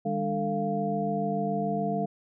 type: tone cluster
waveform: sine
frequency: 156.5 / 203.5 / 297.2 / 446.5 / 695 Hz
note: D#3 / G#3 / D4 / A4 / F5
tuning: +10 / -35 / +21 / +25 / -9 cents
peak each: -35 / -30 / -37 / -33 / -30 dBFS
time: 0.05-2.06 s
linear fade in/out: 10 ms
effects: none